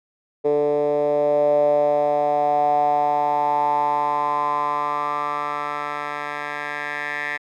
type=tone with band-pass filter sweep; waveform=10% pulse; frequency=146.83 Hz; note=D3; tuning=in tune; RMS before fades=-21 dBFS; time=0.44-7.38 s; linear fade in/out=20 ms; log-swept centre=470 to 1800 Hz; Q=6.5; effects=none